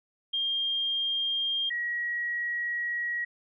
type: tone pair in turn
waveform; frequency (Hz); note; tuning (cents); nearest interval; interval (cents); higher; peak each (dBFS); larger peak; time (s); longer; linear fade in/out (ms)
sine; 3209 / 1908.1; G7 / A#6; +40 / +40; major sixth; 900; first; -26 / -28; first; 0.33-1.7 / 1.7-3.25; second; 10
effects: none